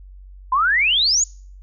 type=exponential sweep; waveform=sine; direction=up; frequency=987.8 to 7080 Hz; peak=-14 dBFS; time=0.52-1.24 s; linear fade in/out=5 ms; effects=noise-tail reverb RT60 0.5 s tail -26 dB re dry + added 47 Hz sine -38 dBFS peak until 1.62 s